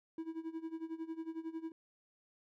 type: tone with tremolo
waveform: triangle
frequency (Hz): 324.7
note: E4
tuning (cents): -26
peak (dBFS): -35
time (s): 0.18-1.72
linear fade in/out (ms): 2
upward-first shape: sine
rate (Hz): 11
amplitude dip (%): 85
effects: none